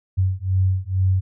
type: beating tone pair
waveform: sine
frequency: 93 / 95.2 Hz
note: F#2 / F#2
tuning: +9 / +50 cents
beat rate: 2.2 Hz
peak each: -20 dBFS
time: 0.17-1.21 s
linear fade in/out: 20 ms
effects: none